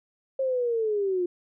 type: linear sweep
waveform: sine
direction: down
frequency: 539 to 348.4 Hz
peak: -23 dBFS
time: 0.39-1.26 s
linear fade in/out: 5 ms
effects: none